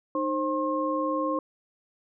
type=tone cluster; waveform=sine; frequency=306.6 / 529 / 1070 Hz; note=D#4 / C5 / C6; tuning=-25 / +19 / +38 cents; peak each=-29 dBFS; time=0.15-1.39 s; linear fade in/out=2 ms; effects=none